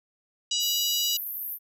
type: harmonic tone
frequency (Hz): 973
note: B5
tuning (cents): -26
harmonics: 3 / 4 / 5 / 6 / 7 / 8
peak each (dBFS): -28 / -30 / -32 / -34 / -35 / -36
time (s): 0.51-1.17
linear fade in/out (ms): 5
type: band-pass noise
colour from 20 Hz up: white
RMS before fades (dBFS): -34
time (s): 0.59-1.59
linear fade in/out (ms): 50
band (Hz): 12000 to 14000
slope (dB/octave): 96
effects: none